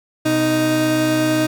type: tone pair together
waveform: 30% pulse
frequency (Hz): 126.49 / 311.1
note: B2 / D#4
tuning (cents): +42 / 0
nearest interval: octave + major third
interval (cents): 1558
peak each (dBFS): -21 / -13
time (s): 0.25-1.47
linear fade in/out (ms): 10
effects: none